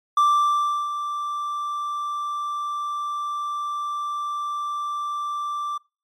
triangle tone with ADSR envelope, 1174.7 Hz, D6, in tune, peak -12 dBFS, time 0.17-5.78 s, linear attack 4 ms, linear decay 710 ms, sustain -11 dB, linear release 9 ms, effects noise-tail reverb RT60 0.3 s tail -25 dB re dry + MP3 64 kbps

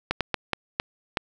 slowing click train, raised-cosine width 0.3 ms, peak -7 dBFS, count 6, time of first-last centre 0.11-1.172 s, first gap 97 ms, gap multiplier 1.4, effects none

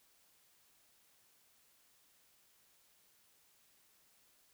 silence, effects white hiss -70 dBFS RMS until 4.53 s

